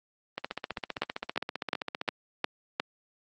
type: two click trains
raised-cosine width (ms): 0.3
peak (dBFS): -10 / -16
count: 6 / 27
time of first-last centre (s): 1.02-2.799 / 0.38-2.079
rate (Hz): 2.81 / 15.3
effects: high-pass 200 Hz 12 dB/octave + Opus 24 kbps